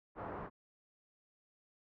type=low-pass noise; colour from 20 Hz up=white; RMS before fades=-44 dBFS; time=0.15-0.5 s; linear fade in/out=50 ms; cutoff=1200 Hz; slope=24 dB/octave; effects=none